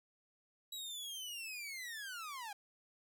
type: linear sweep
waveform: sawtooth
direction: down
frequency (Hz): 3908 to 784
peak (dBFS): -40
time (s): 0.72-2.53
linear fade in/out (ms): 5
effects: none